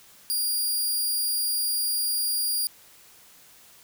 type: tone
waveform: 10% pulse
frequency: 4810 Hz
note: D8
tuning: 41 cents sharp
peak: -17 dBFS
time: 0.3-2.67 s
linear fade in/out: 0 ms
effects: white hiss -53 dBFS RMS until 3.83 s